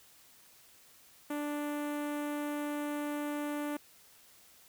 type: tone with notch filter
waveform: sawtooth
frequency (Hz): 293.7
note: D4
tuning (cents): 0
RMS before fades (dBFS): -36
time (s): 1.3-3.77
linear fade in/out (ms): 5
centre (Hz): 4800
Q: 0.66
effects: white hiss -60 dBFS RMS until 4.68 s